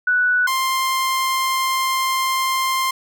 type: tone pair in turn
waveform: sine / sawtooth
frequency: 1480 / 1051.7 Hz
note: F#6 / C6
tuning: 0 / +9 cents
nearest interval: tritone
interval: 591 cents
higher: first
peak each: -14 dBFS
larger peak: neither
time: 0.07-0.47 / 0.47-2.91 s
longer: second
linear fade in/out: 5 ms
effects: none